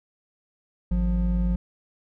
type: tone pair together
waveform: triangle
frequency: 52.8 / 177.6 Hz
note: G#1 / F3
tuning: +29 / +29 cents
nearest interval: octave + major sixth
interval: 2100 cents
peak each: -20 / -23 dBFS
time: 0.91-1.56 s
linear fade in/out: 5 ms
effects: none